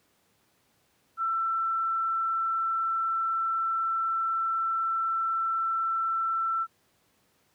sine tone, 1338 Hz, E6, 25 cents sharp, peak -25 dBFS, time 1.17-6.67 s, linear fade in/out 50 ms, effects pink hiss -68 dBFS RMS until 7.54 s + high-pass 100 Hz 12 dB/octave

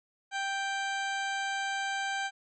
harmonic tone, 785 Hz, G5, 2 cents sharp, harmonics 1 / 2 / 3 / 4 / 5 / 6 / 8 / 9 / 10, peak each -34 / -34 / -41 / -42 / -46 / -50 / -48 / -53 / -50 dBFS, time 0.31-2.31 s, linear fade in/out 50 ms, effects none

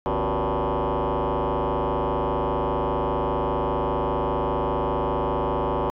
sine tone with frequency modulation, 250 Hz, B3, 21 cents sharp, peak -19 dBFS, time 0.06-5.9 s, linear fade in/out 0 ms, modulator 105 Hz, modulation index 7.9, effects tanh soft clip ceiling -20 dBFS

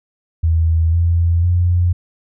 sine tone with pitch steps, 81.6 / 84.82 / 88.17 Hz, E2 / E2 / F2, -17 / +50 / +17 cents, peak -11 dBFS, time 0.43-1.93 s, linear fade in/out 10 ms, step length 500 ms, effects none

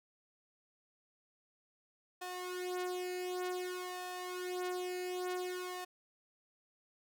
sawtooth tone with flanger, 362.7 Hz, F#4, 34 cents flat, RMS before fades -40 dBFS, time 2.21-5.85 s, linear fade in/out 10 ms, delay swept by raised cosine 1.6 to 3.2 ms, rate 0.54 Hz, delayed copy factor +0.8, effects none

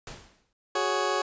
pink noise with exponential decay, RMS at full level -38 dBFS, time 0.07-0.53 s, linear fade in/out 2 ms, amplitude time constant 100 ms
20% pulse chord, F# suspended second, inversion none, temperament just, 370 / 416.2 / 555 Hz, F#4 / G#4 / C#5, 0 / +4 / +2 cents, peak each -25 dBFS, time 0.75-1.22 s, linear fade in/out 5 ms
effects resampled to 16000 Hz

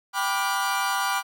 40% pulse chord, G dominant seventh, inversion none, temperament equal with one note detuned, 784 / 987.8 / 1174.7 / 1432 Hz, G5 / B5 / D6 / F6, 0 / 0 / 0 / +43 cents, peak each -28 dBFS, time 0.13-1.23 s, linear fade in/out 50 ms, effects none

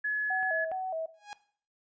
sine tone, 1700 Hz, G#6, 40 cents sharp, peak -27 dBFS, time 0.04-0.65 s, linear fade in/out 10 ms
sine tone with vibrato, 696 Hz, F5, 6 cents flat, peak -31 dBFS, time 0.3-1.06 s, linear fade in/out 5 ms, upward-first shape square, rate 2.4 Hz, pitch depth 130 cents each way
clicks, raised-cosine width 0.5 ms, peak -33 dBFS, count 2, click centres 0.43 / 0.716 s
sawtooth tone with exponential growth, 826 Hz, G#5, 10 cents flat, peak -33 dBFS, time 1.14-1.33 s, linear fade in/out 0 ms, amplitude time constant 40 ms
effects noise-tail reverb RT60 0.5 s tail -17 dB re dry + resampled to 16000 Hz

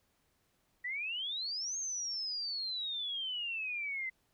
sine exponential two-way sweep, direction up then down, 1911 to 6510 to 2034 Hz, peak -35 dBFS, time 0.84-4.1 s, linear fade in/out 10 ms, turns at 1.77 s, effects pink hiss -75 dBFS RMS until 4.33 s

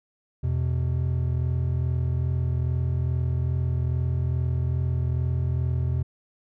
triangle tone pair together, 84 / 126.4 Hz, E2 / B2, +33 / +41 cents, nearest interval perfect fifth, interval 708 cents, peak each -23 dBFS, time 0.43-6.03 s, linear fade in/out 10 ms, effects none

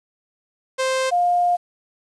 sawtooth / sine tone pair in turn, 523.3 / 706.9 Hz, C5 / F5, 0 / +21 cents, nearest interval perfect fourth, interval 521 cents, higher second, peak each -15 dBFS, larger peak neither, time 0.78-1.11 / 1.11-1.57 s, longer second, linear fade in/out 20 ms, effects resampled to 22050 Hz + 8-bit

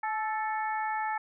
harmonic tone with a mistuned harmonic, 440 Hz, A4, in tune, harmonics 2 / 3 / 4 / 5, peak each -30 / -38 / -37 / -42 dBFS, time 0.03-1.18 s, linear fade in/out 5 ms, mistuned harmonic 2, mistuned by -32 cents, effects none

